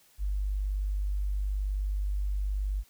sine tone, 49.51 Hz, G1, 18 cents sharp, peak -27 dBFS, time 0.18-2.84 s, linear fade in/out 50 ms, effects white hiss -62 dBFS RMS until 2.89 s

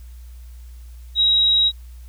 sine tone, 3830 Hz, A#7, 46 cents sharp, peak -13 dBFS, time 1.15-1.72 s, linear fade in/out 50 ms, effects added 60 Hz sine -36 dBFS peak until 2.08 s + white hiss -56 dBFS RMS until 2.08 s

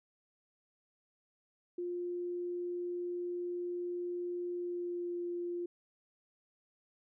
sine tone with pitch glide, 352.5 to 349.1 Hz, F4 to F4, +16 to -1 cents, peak -35 dBFS, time 1.78-5.66 s, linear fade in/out 5 ms, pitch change -17 cents, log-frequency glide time 4.53-5.2 s, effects none

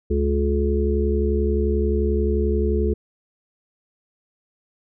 harmonic tone, 71.4 Hz, D2, 48 cents flat, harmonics 1 / 3 / 5 / 6, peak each -20 / -26 / -25 / -24 dBFS, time 0.1-2.94 s, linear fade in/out 10 ms, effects none

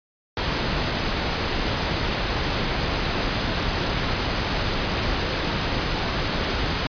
pink noise, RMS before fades -24 dBFS, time 0.37-6.87 s, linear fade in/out 2 ms, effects resampled to 11025 Hz

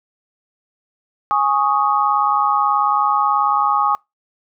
sine chord, Ab suspended fourth, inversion none, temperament just, 830.6 / 1107.5 / 1245.9 Hz, Ab5 / Db6 / Eb6, 0 / -2 / +2 cents, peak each -18 dBFS, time 1.31-3.95 s, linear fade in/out 0 ms, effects noise-tail reverb RT60 0.2 s tail -26 dB re dry

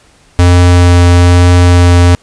square tone with vibrato, 88.2 Hz, F2, 18 cents sharp, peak -3 dBFS, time 0.39-2.15 s, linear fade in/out 0 ms, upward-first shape triangle, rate 1.1 Hz, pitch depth 10 cents each way, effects pink hiss -45 dBFS RMS until 2.22 s + resampled to 22050 Hz

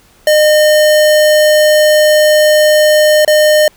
square tone with dropouts, 609 Hz, D#5, 37 cents flat, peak -6 dBFS, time 0.27-3.68 s, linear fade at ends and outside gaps 2 ms, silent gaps 3.249-3.277 s, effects pink hiss -47 dBFS RMS until 3.76 s

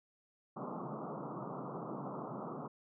pink band-pass noise, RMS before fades -43 dBFS, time 0.56-2.68 s, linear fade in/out 10 ms, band 130 to 1300 Hz, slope 96 dB/octave, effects none

